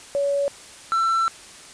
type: tone pair in turn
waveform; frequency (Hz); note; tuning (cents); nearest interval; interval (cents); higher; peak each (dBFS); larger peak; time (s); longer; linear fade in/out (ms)
sine / triangle; 564 / 1341.4; C#5 / E6; +30 / +30; octave + minor third; 1500; second; -19 / -16; second; 0.15-0.48 / 0.92-1.28; second; 0
effects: white hiss -43 dBFS RMS until 1.73 s + resampled to 22050 Hz